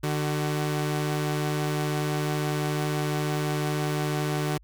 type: tone pair together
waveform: sawtooth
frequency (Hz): 149.7 / 377.2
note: D3 / F#4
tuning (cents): +33 / +33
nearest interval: octave + major third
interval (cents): 1600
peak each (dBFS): -22 / -28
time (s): 0.03-4.58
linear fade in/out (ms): 10
effects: added 51 Hz sine -51 dBFS peak until 4.63 s